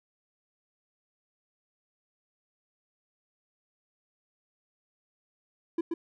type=tone with echo; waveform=triangle; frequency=335.2 Hz; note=E4; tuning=29 cents sharp; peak=-23 dBFS; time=5.78-5.81 s; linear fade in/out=5 ms; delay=130 ms; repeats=1; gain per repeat=-3 dB; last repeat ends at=5.94 s; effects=none